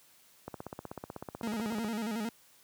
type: click train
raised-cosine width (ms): 1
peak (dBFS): -25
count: 23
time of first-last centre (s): 0.48-1.846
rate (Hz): 16.1
type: tone with vibrato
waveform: 40% pulse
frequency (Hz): 220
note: A3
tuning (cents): 0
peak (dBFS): -32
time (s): 1.43-2.29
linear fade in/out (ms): 2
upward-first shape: square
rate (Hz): 11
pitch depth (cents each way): 87
effects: white hiss -62 dBFS RMS until 2.63 s + high-pass 80 Hz 12 dB/octave